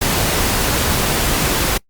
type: noise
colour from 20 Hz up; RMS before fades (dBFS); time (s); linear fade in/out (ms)
pink; -17; 0.01-1.78; 10
effects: noise-tail reverb RT60 0.1 s tail -25 dB re dry + Opus 48 kbps